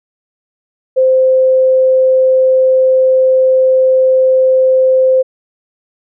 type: tone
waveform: sine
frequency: 520 Hz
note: C5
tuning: 11 cents flat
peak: -6 dBFS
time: 0.96-5.23 s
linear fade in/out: 20 ms
effects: none